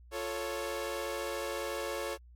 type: chord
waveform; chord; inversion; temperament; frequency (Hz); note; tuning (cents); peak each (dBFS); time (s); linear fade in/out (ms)
sawtooth; F augmented; none; equal; 349.2 / 440 / 554.4; F4 / A4 / C#5; 0 / 0 / 0; -37 / -35 / -33; 0.11-2.18; 50
effects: added 60 Hz sine -52 dBFS peak until 2.35 s + MP3 64 kbps